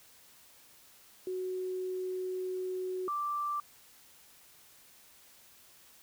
sine tone pair in turn, 370 / 1174.7 Hz, F#4 / D6, 0 / 0 cents, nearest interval octave + minor sixth, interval 2000 cents, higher second, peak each -33 / -31 dBFS, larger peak second, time 1.27-3.08 / 3.08-3.6 s, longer first, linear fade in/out 2 ms, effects white hiss -59 dBFS RMS until 6.02 s

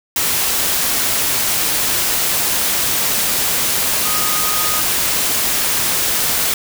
sine tone in noise, 1244.5 Hz, D#6, in tune, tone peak -24 dBFS, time 4.05-4.81 s, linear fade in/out 2 ms, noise white, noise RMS -17 dBFS, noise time 0.16-6.54 s, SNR -10 dB, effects none

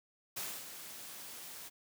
white noise with ADSR envelope, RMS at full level -39 dBFS, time 0.36-1.7 s, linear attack 12 ms, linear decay 260 ms, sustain -9 dB, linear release 28 ms, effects high-pass 100 Hz 12 dB/octave

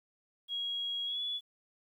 sine tone with pitch glide, 3300 to 3420 Hz, G#7 to A7, -12 to -50 cents, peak -33 dBFS, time 0.48-1.41 s, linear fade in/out 50 ms, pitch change +62 cents, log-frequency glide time 1.06-1.21 s, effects 11-bit

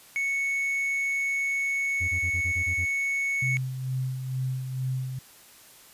triangle tone, 2213 Hz, C#7, 3 cents flat, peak -23 dBFS, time 0.16-3.57 s, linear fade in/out 0 ms
triangle tone bursts, 86.9 Hz, F2, 8 cents flat, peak -27 dBFS, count 8, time 2-2.857 s, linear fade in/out 20 ms, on 87 ms, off 23 ms
sine tone with tremolo, 130 Hz, C3, 11 cents flat, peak -25 dBFS, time 3.42-5.19 s, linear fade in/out 5 ms, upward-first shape sine, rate 2.2 Hz, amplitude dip 50%
effects white hiss -52 dBFS RMS until 5.93 s + resampled to 32000 Hz

